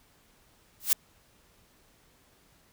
blue noise with exponential growth, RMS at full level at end -18 dBFS, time 0.8-0.93 s, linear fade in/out 2 ms, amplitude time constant 28 ms, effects pink hiss -63 dBFS RMS until 2.72 s

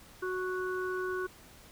harmonic tone, 369.5 Hz, F#4, 2 cents flat, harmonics 1 / 3 / 4, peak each -33 / -40 / -38 dBFS, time 0.22-1.27 s, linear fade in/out 10 ms, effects pink hiss -55 dBFS RMS until 1.71 s

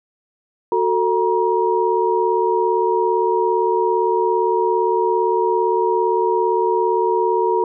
sine tone cluster, 368.9 / 446.5 / 949 Hz, F#4 / A4 / A#5, -5 / +25 / +31 cents, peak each -19 dBFS, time 0.72-7.64 s, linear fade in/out 2 ms, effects none

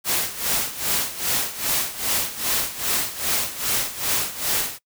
white noise with tremolo, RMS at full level -21 dBFS, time 0.04-4.79 s, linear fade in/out 50 ms, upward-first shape sine, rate 2.5 Hz, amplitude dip 80%, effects noise-tail reverb RT60 0.1 s tail -21 dB re dry

